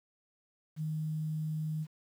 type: tone with quantisation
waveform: sine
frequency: 155.56 Hz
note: D#3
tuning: in tune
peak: -32 dBFS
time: 0.76-1.87 s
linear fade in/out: 50 ms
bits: 10
effects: none